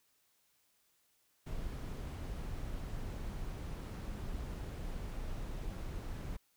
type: noise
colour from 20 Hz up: brown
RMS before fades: -41 dBFS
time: 1.46-6.37 s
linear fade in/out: 10 ms
effects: white hiss -74 dBFS RMS until 6.56 s